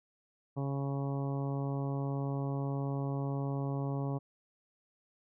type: harmonic tone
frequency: 138.59 Hz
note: C#3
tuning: in tune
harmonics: 1 / 2 / 3 / 4 / 5 / 6 / 7 / 8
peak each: -33 / -39 / -43 / -45 / -47 / -49 / -50 / -51 dBFS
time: 0.56-4.19 s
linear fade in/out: 20 ms
effects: none